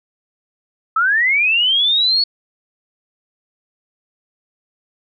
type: linear sweep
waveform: sine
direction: up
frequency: 1272 to 4435 Hz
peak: -12 dBFS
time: 0.96-2.24 s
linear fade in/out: 5 ms
effects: none